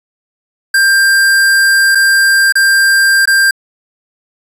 square tone with dropouts, 1588 Hz, G6, 22 cents sharp, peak -7 dBFS, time 0.74-3.51 s, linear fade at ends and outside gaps 5 ms, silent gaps 1.95-1.953 / 2.524-2.554 / 3.256-3.274 s, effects resampled to 32000 Hz

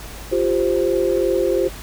sine chord, F suspended second, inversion none, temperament equal, 349.2 / 392 / 523.3 Hz, F4 / G4 / C5, 0 / 0 / 0 cents, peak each -20 dBFS, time 0.31-1.69 s, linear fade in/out 20 ms, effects added 50 Hz sine -35 dBFS peak until 1.82 s + pink hiss -37 dBFS RMS until 1.82 s

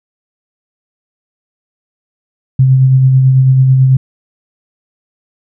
sine tone with tremolo, 131.4 Hz, C3, 8 cents sharp, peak -3 dBFS, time 2.59-3.97 s, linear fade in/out 5 ms, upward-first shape sine, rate 9.1 Hz, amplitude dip 30%, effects none

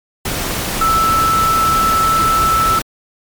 sine tone in noise, 1318.5 Hz, E6, in tune, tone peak -11 dBFS, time 0.81-2.79 s, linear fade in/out 5 ms, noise pink, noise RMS -20 dBFS, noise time 0.25-2.82 s, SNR +6 dB, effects MP3 96 kbps

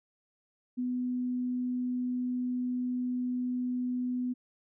sine tone, 249.2 Hz, B3, 16 cents sharp, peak -29 dBFS, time 0.77-4.34 s, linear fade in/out 20 ms, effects none

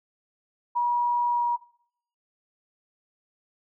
sine tone with pitch glide, 962 to 956.5 Hz, B5 to A#5, -46 to +44 cents, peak -21 dBFS, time 0.75-1.57 s, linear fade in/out 20 ms, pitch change -10 cents, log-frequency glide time 1.28-1.43 s, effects noise-tail reverb RT60 0.6 s tail -18 dB re dry

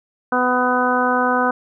harmonic tone, 250 Hz, B3, 21 cents sharp, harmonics 1 / 2 / 3 / 4 / 5 / 6, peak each -22 / -22 / -22 / -22 / -22 / -22 dBFS, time 0.32-1.51 s, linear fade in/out 5 ms, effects none

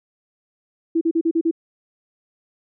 sine tone bursts, 329.6 Hz, E4, in tune, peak -15 dBFS, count 6, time 0.95-1.512 s, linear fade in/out 10 ms, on 62 ms, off 38 ms, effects none

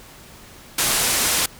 white low-pass noise, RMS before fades -20 dBFS, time 0.78-1.46 s, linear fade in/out 5 ms, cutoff 12000 Hz, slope 24 dB/octave, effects pink hiss -44 dBFS RMS until 1.59 s

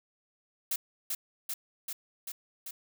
blue noise with echo, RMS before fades -31 dBFS, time 0.71-0.76 s, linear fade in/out 5 ms, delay 390 ms, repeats 5, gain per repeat -2 dB, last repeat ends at 2.71 s, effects none

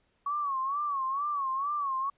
sine tone with vibrato, 1117 Hz, C#6, 13 cents sharp, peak -28 dBFS, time 0.26-2.1 s, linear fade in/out 5 ms, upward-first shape sine, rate 2.2 Hz, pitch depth 110 cents each way, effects pink hiss -72 dBFS RMS until 2.17 s + resampled to 8000 Hz

